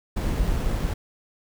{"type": "noise with sample-and-hold", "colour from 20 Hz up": "brown", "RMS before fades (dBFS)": -24, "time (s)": [0.16, 0.94], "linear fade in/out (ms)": 10, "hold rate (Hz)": 8820, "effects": []}